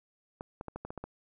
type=clicks; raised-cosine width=1 ms; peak=-25 dBFS; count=8; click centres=0.409 / 0.611 / 0.683 / 0.76 / 0.85 / 0.905 / 0.977 / 1.04 s; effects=none